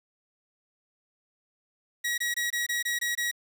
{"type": "tone bursts", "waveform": "sawtooth", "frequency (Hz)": 1910, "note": "A#6", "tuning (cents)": 42, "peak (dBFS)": -23, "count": 8, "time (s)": [2.04, 3.314], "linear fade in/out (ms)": 10, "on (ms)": 140, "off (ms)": 22, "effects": ["9-bit"]}